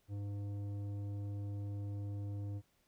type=tone with tanh clipping; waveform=sine; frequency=101.3 Hz; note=G#2; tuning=43 cents flat; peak=-40 dBFS; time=0.08-2.62 s; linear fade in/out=50 ms; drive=11 dB; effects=pink hiss -75 dBFS RMS until 2.87 s